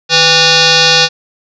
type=tone with frequency modulation; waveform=sine; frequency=498.9 Hz; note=B4; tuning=17 cents sharp; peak=-5 dBFS; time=0.09-1.09 s; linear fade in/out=50 ms; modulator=655 Hz; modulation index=7.5; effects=none